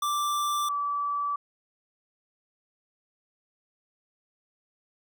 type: tone pair in turn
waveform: square / sine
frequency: 1174.7 / 1153.9 Hz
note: D6 / D6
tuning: 0 / -31 cents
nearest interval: unison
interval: 31 cents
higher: first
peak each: -26 dBFS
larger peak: neither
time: 0.02-0.69 / 0.69-1.36 s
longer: neither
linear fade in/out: 5 ms
effects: none